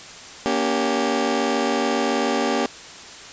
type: chord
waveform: 20% pulse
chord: G diminished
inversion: first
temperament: just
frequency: 235.2 / 282.2 / 392 Hz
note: Bb3 / Db4 / G4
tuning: +16 / +31 / 0 cents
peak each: -19 dBFS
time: 0.46-2.66 s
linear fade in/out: 0 ms
effects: white hiss -39 dBFS RMS until 3.32 s + resampled to 16000 Hz